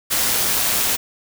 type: noise with amplitude modulation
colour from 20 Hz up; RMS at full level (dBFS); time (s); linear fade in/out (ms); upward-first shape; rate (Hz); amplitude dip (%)
white; -18; 0.1-0.97; 20; sine; 120; 25
effects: none